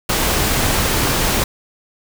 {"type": "noise", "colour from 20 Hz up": "pink", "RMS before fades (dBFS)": -17, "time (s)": [0.09, 1.44], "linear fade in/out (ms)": 5, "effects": []}